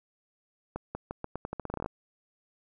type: accelerating click train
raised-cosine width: 1 ms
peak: -20 dBFS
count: 16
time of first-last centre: 0.76-1.861 s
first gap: 190 ms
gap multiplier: 0.84
effects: none